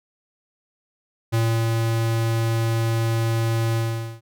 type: tone with ADSR envelope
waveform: square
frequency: 114 Hz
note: A#2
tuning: 38 cents flat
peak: -18 dBFS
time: 1.32-4.21 s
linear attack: 22 ms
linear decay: 300 ms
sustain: -2 dB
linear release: 450 ms
effects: none